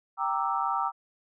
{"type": "chord", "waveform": "sine", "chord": "E half-diminished seventh", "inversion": "first", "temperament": "equal", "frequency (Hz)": [784, 932.3, 1174.7, 1318.5], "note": ["G5", "Bb5", "D6", "E6"], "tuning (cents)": [0, 0, 0, 0], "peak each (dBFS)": -31, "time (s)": [0.17, 0.92], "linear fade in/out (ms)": 50, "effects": []}